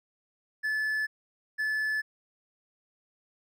triangle tone pair in turn, 1732 / 1732 Hz, A6 / A6, -28 / -28 cents, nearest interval unison, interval 0 cents, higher neither, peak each -25 dBFS, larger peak neither, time 0.63-1.07 / 1.58-2.02 s, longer neither, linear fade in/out 20 ms, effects none

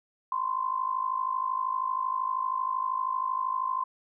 sine tone with amplitude modulation, 1038 Hz, C6, 14 cents flat, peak -23 dBFS, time 0.32-3.84 s, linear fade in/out 2 ms, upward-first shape sine, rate 52.8 Hz, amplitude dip 80%, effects none

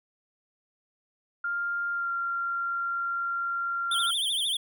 sine tone with pitch glide, 1399 to 1382.1 Hz, F6 to F6, +3 to -18 cents, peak -27 dBFS, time 1.44-4.11 s, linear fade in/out 5 ms, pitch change -21 cents, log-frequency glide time 1.92-2.1 s
square tone with vibrato, 3350 Hz, G#7, 14 cents sharp, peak -26 dBFS, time 3.91-4.57 s, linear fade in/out 5 ms, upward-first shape triangle, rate 13 Hz, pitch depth 170 cents each way
effects none

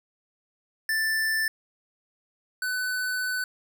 square tone pair in turn, 1767 / 1502.5 Hz, A6 / F#6, +7 / +26 cents, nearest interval minor third, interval 281 cents, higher first, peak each -24 / -27 dBFS, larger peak first, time 0.89-1.48 / 2.62-3.44 s, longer second, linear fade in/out 2 ms, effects none

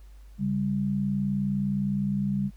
sine tone pair together, 138.59 / 198.26 Hz, C#3 / G3, 0 / +20 cents, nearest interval tritone, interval 620 cents, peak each -30 / -25 dBFS, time 0.38-2.51 s, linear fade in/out 50 ms, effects added 50 Hz sine -45 dBFS peak until 2.56 s + pink hiss -64 dBFS RMS until 2.56 s

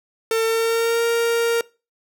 45% pulse tone with pitch glide, 450.4 to 465.2 Hz, A4 to A#4, +40 to -4 cents, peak -17 dBFS, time 0.31-1.61 s, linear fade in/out 2 ms, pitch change +56 cents, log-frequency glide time 0.44-1.04 s, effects noise-tail reverb RT60 0.3 s tail -22 dB re dry

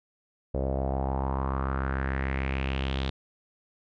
sawtooth tone with low-pass filter sweep, 66.8 Hz, C2, 36 cents sharp, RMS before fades -29 dBFS, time 0.54-3.1 s, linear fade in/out 5 ms, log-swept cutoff 540 to 3700 Hz, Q 4, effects none

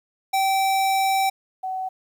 square / sine tone pair in turn, 774 / 753.3 Hz, G5 / F#5, -22 / +31 cents, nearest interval unison, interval 47 cents, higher first, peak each -19 / -25 dBFS, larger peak first, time 0.33-1.3 / 1.63-1.89 s, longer first, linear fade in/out 10 ms, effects 10-bit

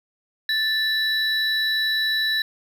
triangle tone pair together, 1760 / 3937 Hz, A6 / B7, 0 / -6 cents, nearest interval octave + major second, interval 1394 cents, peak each -21 dBFS, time 0.49-2.42 s, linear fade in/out 2 ms, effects none

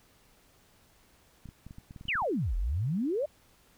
clicks, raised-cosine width 5 ms, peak -33 dBFS, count 12, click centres 1.457 / 1.489 / 1.666 / 1.709 / 1.784 / 1.909 / 1.962 / 2.011 / 2.054 / 2.084 / 2.155 / 2.222 s
sine exponential two-way sweep, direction down then up, 3191 to 38.89 to 631 Hz, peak -27 dBFS, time 2.08-3.26 s, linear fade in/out 10 ms, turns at 2.56 s
effects pink hiss -63 dBFS RMS until 3.77 s

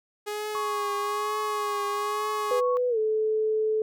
sawtooth tone with vibrato, 415.8 Hz, G#4, 2 cents sharp, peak -26 dBFS, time 0.26-2.61 s, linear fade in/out 20 ms, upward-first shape triangle, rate 1.1 Hz, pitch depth 40 cents each way
sine tone, 1108.7 Hz, C#6, in tune, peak -28 dBFS, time 0.55-2.77 s, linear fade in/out 0 ms
sine tone with pitch glide, 496.1 to 434.4 Hz, B4 to A4, +8 to -22 cents, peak -22 dBFS, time 2.51-3.82 s, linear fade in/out 2 ms, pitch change -230 cents, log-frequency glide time 2.89-2.98 s
effects none

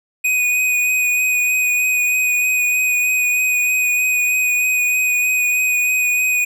square tone with vibrato, 2489 Hz, D#7, in tune, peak -15 dBFS, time 0.24-6.45 s, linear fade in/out 10 ms, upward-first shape sine, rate 3.2 Hz, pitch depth 15 cents each way, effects none

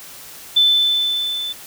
sine tone with level ramp, 3520 Hz, A7, in tune, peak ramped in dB -9 to -23 dBFS, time 0.56-1.53 s, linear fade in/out 10 ms, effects white hiss -38 dBFS RMS until 1.66 s

